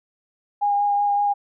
sine tone with vibrato, 815 Hz, G#5, 33 cents flat, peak -17 dBFS, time 0.61-1.34 s, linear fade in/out 20 ms, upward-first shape sine, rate 5.3 Hz, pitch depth 12 cents each way, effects none

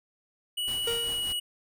square tone with pitch glide, 2936 to 2916 Hz, F#7 to F#7, -14 to -26 cents, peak -29 dBFS, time 0.57-1.4 s, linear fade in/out 10 ms, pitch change -12 cents, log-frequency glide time 0.88-1.22 s
pink noise with tremolo, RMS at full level -41 dBFS, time 0.67-1.33 s, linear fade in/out 10 ms, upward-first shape triangle, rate 5.1 Hz, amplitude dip 70%
45% pulse tone with exponential decay, 466.2 Hz, A#4, in tune, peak -27 dBFS, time 0.87-1.38 s, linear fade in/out 5 ms, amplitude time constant 110 ms
effects none

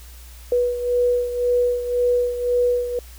sine beating tone pair, 488.4 / 490.3 Hz, B4 / B4, -19 / -13 cents, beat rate 1.9 Hz, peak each -18 / -24 dBFS, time 0.52-2.99 s, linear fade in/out 2 ms, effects added 60 Hz sine -39 dBFS peak until 3.18 s + white hiss -47 dBFS RMS until 3.18 s

